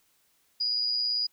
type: tone with amplitude modulation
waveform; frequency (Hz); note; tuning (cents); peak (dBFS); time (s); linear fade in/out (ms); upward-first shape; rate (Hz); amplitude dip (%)
sine; 4900; D#8; -27; -23; 0.6-1.27; 10; sine; 118; 45
effects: white hiss -68 dBFS RMS until 1.32 s